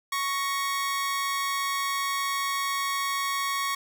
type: tone pair together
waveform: sawtooth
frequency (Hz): 1108.7 / 1880.3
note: C#6 / A#6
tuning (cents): 0 / +14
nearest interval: major sixth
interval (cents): 914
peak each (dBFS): -23 / -31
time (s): 0.12-3.75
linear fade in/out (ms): 5
effects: none